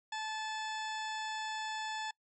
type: harmonic tone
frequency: 870 Hz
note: A5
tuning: 20 cents flat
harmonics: 1 / 2 / 3 / 4 / 5 / 6 / 8 / 9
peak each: -39 / -42 / -49 / -46 / -53 / -51 / -52 / -59 dBFS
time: 0.12-2.11 s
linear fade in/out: 5 ms
effects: noise-tail reverb RT60 0.1 s tail -24 dB re dry